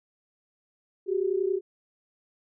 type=tone pair together; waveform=sine; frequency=370 / 400.9 Hz; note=F#4 / G4; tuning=0 / +39 cents; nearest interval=minor second; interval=139 cents; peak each=-26 / -27 dBFS; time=1.06-1.61 s; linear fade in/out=50 ms; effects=none